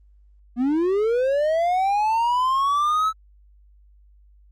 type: linear sweep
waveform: triangle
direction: up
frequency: 233.1 to 1312 Hz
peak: -16 dBFS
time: 0.56-3.13 s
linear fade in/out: 50 ms
effects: added 50 Hz sine -50 dBFS peak until 4.51 s + Opus 32 kbps